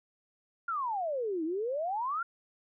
sine exponential two-way sweep, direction down then up, 1424 to 307.4 to 1424 Hz, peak -30 dBFS, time 0.68-2.23 s, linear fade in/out 5 ms, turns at 1.44 s, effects none

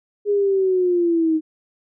sine linear sweep, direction down, 414.5 to 311.1 Hz, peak -15 dBFS, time 0.25-1.41 s, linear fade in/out 50 ms, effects none

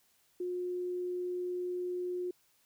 sine tone, 359 Hz, F4, 48 cents sharp, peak -33 dBFS, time 0.4-2.31 s, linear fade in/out 5 ms, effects white hiss -70 dBFS RMS until 2.65 s

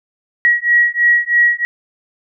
sine beating tone pair, 1909 / 1912.1 Hz, A#6 / A#6, +41 / +43 cents, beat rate 3.1 Hz, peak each -13 dBFS, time 0.45-1.65 s, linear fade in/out 0 ms, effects none

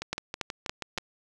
two click trains, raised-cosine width 0.2 ms, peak -12 / -16 dBFS, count 4 / 7, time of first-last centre 0.13-0.977 / 0.02-0.983 s, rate 3.54 / 6.23 Hz, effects none

